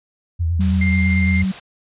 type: tone with vibrato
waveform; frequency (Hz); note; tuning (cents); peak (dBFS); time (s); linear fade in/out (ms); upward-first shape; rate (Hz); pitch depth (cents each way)
sine; 83.7; E2; +27; -16; 0.39-1.45; 20; sine; 9.1; 69
type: tone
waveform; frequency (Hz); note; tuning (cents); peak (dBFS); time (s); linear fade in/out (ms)
sine; 189; F#3; +37; -17; 0.59-1.52; 10
type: noise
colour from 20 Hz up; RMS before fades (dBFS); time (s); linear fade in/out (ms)
white; -34; 0.6-1.6; 10
type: tone with tremolo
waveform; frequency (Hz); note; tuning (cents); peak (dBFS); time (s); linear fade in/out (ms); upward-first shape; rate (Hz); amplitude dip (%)
sine; 2100; C7; +6; -20; 0.81-1.42; 5; square; 17; 25
effects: resampled to 8000 Hz